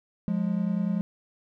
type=tone pair together; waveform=triangle; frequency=177.37 / 207.7 Hz; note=F3 / G#3; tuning=+27 / 0 cents; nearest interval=minor third; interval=273 cents; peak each=-25 dBFS; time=0.28-1.01 s; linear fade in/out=0 ms; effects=none